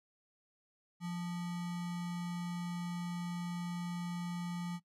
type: tone with sample-and-hold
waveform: sine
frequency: 174.61 Hz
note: F3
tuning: in tune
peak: -36 dBFS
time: 1-4.8 s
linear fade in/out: 50 ms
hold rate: 1050 Hz
effects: noise-tail reverb RT60 0.1 s tail -20 dB re dry + low-pass 10000 Hz 12 dB/octave